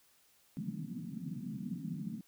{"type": "band-pass noise", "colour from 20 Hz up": "pink", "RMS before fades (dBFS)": -41, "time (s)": [0.57, 2.21], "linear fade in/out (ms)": 0, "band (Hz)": [150, 250], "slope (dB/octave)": 48, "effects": ["white hiss -68 dBFS RMS until 2.27 s"]}